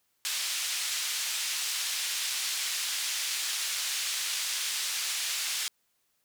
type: band-pass noise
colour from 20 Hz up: pink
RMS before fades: -32 dBFS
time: 0.25-5.68 s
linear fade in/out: 0 ms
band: 2900 to 9400 Hz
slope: 12 dB/octave
effects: white hiss -74 dBFS RMS until 6.24 s